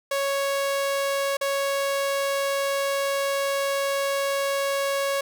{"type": "tone with dropouts", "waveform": "sawtooth", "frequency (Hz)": 554.4, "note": "C#5", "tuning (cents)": 0, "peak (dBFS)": -19, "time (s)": [0.11, 5.21], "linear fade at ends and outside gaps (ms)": 5, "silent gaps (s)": [1.37, 1.411], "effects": []}